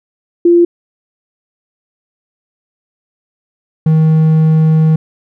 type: tone pair in turn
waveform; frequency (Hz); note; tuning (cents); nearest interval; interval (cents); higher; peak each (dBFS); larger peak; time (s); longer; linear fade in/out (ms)
sine / triangle; 345 / 158.09; F4 / D#3; -21 / +28; octave + major second; 1351; first; -4; neither; 0.45-0.65 / 3.86-4.96; second; 5
effects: none